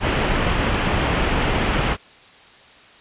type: low-pass noise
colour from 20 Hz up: pink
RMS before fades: -20 dBFS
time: 0-1.97 s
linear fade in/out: 50 ms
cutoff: 3300 Hz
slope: 48 dB/octave
effects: white hiss -47 dBFS RMS until 3 s + resampled to 8000 Hz